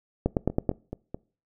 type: two click trains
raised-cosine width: 2 ms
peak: -9 / -20 dBFS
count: 5 / 4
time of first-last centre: 0.26-0.692 / 0.5-1.145 s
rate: 9.25 / 4.65 Hz
effects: noise-tail reverb RT60 0.4 s tail -23 dB re dry